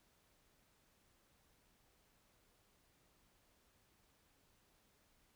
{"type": "silence", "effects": ["pink hiss -74 dBFS RMS until 5.35 s"]}